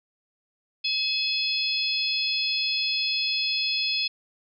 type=harmonic tone with a mistuned harmonic; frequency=846 Hz; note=G#5; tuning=32 cents sharp; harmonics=3 / 4 / 5 / 6; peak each=-29 / -29 / -29 / -29 dBFS; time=0.84-4.08 s; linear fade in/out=10 ms; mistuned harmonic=3; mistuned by=+23 cents; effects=none